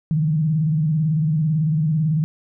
sine tone with vibrato, 155.56 Hz, D#3, in tune, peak -16 dBFS, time 0.11-2.24 s, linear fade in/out 0 ms, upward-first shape square, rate 18 Hz, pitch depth 82 cents each way, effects none

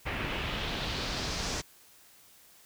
pink noise with low-pass filter sweep, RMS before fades -34 dBFS, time 0.05-1.62 s, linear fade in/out 20 ms, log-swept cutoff 2300 to 6400 Hz, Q 2.2, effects white hiss -58 dBFS RMS until 2.65 s

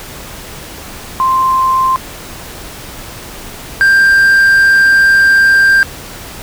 sine / triangle tone pair in turn, 1046.5 / 1585.7 Hz, C6 / G6, 0 / +19 cents, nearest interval perfect fifth, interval 719 cents, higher second, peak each -8 / -3 dBFS, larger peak second, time 1.2-1.96 / 3.81-5.83 s, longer second, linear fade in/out 0 ms, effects pink hiss -29 dBFS RMS until 6.42 s

